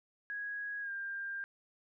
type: tone with pitch glide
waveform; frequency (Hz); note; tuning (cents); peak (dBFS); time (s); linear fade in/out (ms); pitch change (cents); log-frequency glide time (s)
sine; 1657 to 1595.9; G#6 to G6; -4 to +31; -37; 0.3-1.44; 0; -65; 0.81-0.91
effects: none